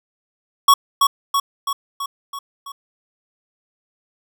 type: tone with echo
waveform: square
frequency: 1114 Hz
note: C#6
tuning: 8 cents sharp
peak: -8 dBFS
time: 0.68-0.74 s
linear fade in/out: 5 ms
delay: 330 ms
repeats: 6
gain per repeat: -4 dB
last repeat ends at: 2.72 s
effects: none